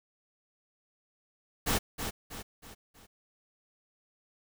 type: noise with echo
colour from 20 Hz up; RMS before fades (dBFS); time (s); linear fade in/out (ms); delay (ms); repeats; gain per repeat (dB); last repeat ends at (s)
pink; -28; 1.66-1.79; 20; 320; 4; -7; 3.07
effects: none